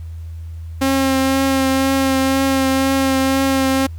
sawtooth tone with vibrato, 267.9 Hz, C4, 41 cents sharp, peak -10 dBFS, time 0.81-3.87 s, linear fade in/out 10 ms, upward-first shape triangle, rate 2 Hz, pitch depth 18 cents each way, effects added 82 Hz sine -27 dBFS peak until 3.98 s + pink hiss -54 dBFS RMS until 3.98 s

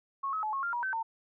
sine tone with pitch steps, 1096 / 1282 / 859 / 1090 / 1394 / 959 / 1537 / 905 Hz, C#6 / E6 / A5 / C#6 / F6 / A#5 / G6 / A5, -20 / -49 / -42 / -29 / -4 / +49 / -35 / +48 cents, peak -30 dBFS, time 0.23-1.03 s, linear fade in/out 10 ms, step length 100 ms, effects none

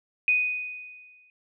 sine tone with exponential decay, 2489 Hz, D#7, in tune, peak -17 dBFS, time 0.28-1.3 s, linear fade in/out 1 ms, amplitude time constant 220 ms, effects none

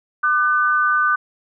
sine tone pair together, 1197.3 / 1507 Hz, D6 / F#6, +33 / +31 cents, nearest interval major third, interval 398 cents, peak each -17 dBFS, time 0.23-1.16 s, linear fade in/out 10 ms, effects none

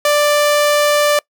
sawtooth tone, 589 Hz, D5, 5 cents sharp, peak -7 dBFS, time 0.05-1.19 s, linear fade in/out 2 ms, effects noise-tail reverb RT60 0.1 s tail -25 dB re dry

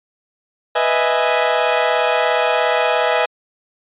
sawtooth chord, E major seventh, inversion second, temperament equal, 493.9 / 622.3 / 659.3 / 830.6 Hz, B4 / D#5 / E5 / G#5, 0 / 0 / 0 / 0 cents, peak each -16 dBFS, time 0.75-3.26 s, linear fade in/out 10 ms, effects resampled to 8000 Hz

